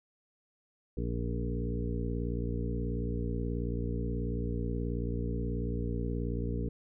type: harmonic tone with a mistuned harmonic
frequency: 58.5 Hz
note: A#1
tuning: 7 cents sharp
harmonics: 1 / 2 / 3 / 4 / 5 / 7 / 8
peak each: -34 / -37 / -39 / -40 / -41 / -42 / -43 dBFS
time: 0.97-6.69 s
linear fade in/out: 5 ms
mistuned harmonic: 1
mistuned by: -23 cents
effects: none